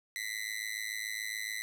sawtooth tone with amplitude modulation, 2003 Hz, B6, 24 cents sharp, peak -28 dBFS, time 0.16-1.62 s, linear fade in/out 0 ms, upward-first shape sine, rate 107 Hz, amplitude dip 100%, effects 11-bit

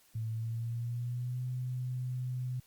sine tone with pitch glide, 111.8 to 126.22 Hz, A2 to B2, +28 to +38 cents, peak -33 dBFS, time 0.15-2.6 s, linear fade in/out 5 ms, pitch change +210 cents, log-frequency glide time 0.3-1.44 s, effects white hiss -65 dBFS RMS until 2.66 s + Opus 48 kbps

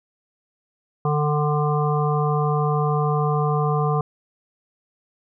harmonic tone, 148.9 Hz, D3, 24 cents sharp, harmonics 1 / 3 / 5 / 7 / 8, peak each -20 / -25 / -27 / -28 / -29 dBFS, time 1.05-4.01 s, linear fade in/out 2 ms, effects none

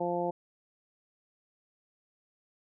harmonic tone, 174.61 Hz, F3, in tune, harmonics 1 / 2 / 3 / 4 / 5, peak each -38 / -34 / -33 / -35 / -36 dBFS, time 0-0.31 s, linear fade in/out 10 ms, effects none

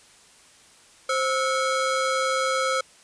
35% pulse ring-modulated tone, 914 Hz, A#5, 34 cents flat, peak -17 dBFS, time 1.09-2.81 s, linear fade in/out 5 ms, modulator 388 Hz, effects white hiss -53 dBFS RMS until 3.03 s + resampled to 22050 Hz

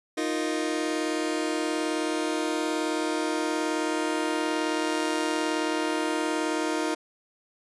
sawtooth chord, Eb suspended second, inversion none, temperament just, 311.1 / 350 / 466.7 Hz, Eb4 / F4 / Bb4, 0 / +4 / +2 cents, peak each -24 / -27 / -29 dBFS, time 0.17-6.95 s, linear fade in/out 10 ms, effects resampled to 24000 Hz

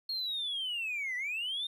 triangle linear two-way sweep, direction down then up, 4300 to 1940 to 3682 Hz, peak -30 dBFS, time 0.09-1.67 s, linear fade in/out 5 ms, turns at 1.16 s, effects tanh soft clip ceiling -29 dBFS

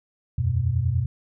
sine chord, E suspended second, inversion none, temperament equal, 82.41 / 92.5 / 123.47 Hz, E2 / F#2 / B2, 0 / 0 / 0 cents, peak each -27 / -24 / -23 dBFS, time 0.38-1.06 s, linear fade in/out 5 ms, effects none

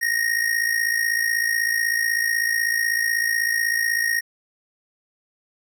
square tone with amplitude modulation, 1864.7 Hz, A#6, in tune, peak -17 dBFS, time 0.01-4.21 s, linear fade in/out 20 ms, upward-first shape sine, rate 56.1 Hz, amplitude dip 70%, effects none

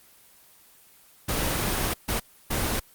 pink noise bursts at uneven times, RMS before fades -26 dBFS, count 3, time 1.28-1.94 / 2.08-2.2 / 2.5-2.8 s, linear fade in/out 10 ms, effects white hiss -55 dBFS RMS until 2.94 s + Opus 24 kbps

